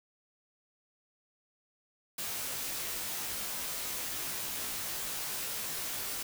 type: noise with comb filter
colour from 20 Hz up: white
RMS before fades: -37 dBFS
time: 2.18-6.23 s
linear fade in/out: 5 ms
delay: 17 ms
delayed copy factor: -0.8
effects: none